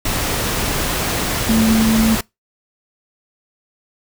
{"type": "tone in noise", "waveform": "sine", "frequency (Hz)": 222.2, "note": "A3", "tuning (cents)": 17, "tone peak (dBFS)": -12, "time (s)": [1.49, 2.15], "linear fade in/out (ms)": 5, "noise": "pink", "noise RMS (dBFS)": -20, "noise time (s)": [0.05, 2.21], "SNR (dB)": 5, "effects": ["noise-tail reverb RT60 0.2 s tail -24 dB re dry"]}